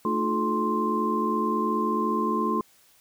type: tone cluster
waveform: sine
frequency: 222.2 / 305 / 354.5 / 428.9 / 1050 Hz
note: A3 / D#4 / F4 / A4 / C6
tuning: +17 / -34 / +26 / -44 / +6 cents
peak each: -28 / -32 / -30 / -32 / -26 dBFS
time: 0.05-2.61 s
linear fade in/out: 2 ms
effects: white hiss -59 dBFS RMS until 3 s